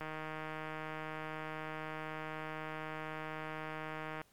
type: click train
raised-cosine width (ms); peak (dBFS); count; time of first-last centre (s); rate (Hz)
0.5; -27; 657; 0.01-4.215; 156
effects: pink hiss -68 dBFS RMS until 4.32 s + MP3 96 kbps